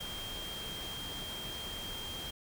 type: tone in noise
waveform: sine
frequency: 3201 Hz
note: G7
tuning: 36 cents sharp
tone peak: -41 dBFS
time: 0-2.31 s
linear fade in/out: 10 ms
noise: pink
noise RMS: -44 dBFS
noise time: 0-2.31 s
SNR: 0 dB
effects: none